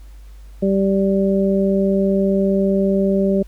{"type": "harmonic tone", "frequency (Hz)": 195, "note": "G3", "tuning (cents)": -9, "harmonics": [1, 2, 3], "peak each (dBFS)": [-16, -19, -21], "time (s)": [0.62, 3.43], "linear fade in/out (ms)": 10, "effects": ["added 50 Hz sine -36 dBFS peak until 3.47 s", "pink hiss -55 dBFS RMS until 3.47 s"]}